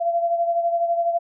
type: beating tone pair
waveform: sine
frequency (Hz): 681 / 693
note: F5 / F5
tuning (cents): -44 / -14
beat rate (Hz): 12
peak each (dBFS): -19 / -27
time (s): 0-1.19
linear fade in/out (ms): 20
effects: none